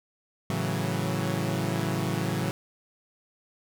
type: chord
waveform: sawtooth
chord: F# minor seventh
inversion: first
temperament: equal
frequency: 110 / 138.59 / 164.81 / 185 Hz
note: A2 / C#3 / E3 / F#3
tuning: 0 / 0 / 0 / 0 cents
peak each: -28 dBFS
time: 0.5-2.51 s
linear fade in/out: 0 ms
effects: none